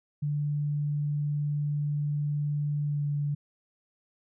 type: tone with pitch glide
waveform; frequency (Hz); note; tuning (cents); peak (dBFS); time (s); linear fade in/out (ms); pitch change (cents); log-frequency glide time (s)
sine; 146.83 to 145.23; D3 to D3; 0 to -19; -26; 0.22-3.35; 10; -19; 2.85-3.04
effects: none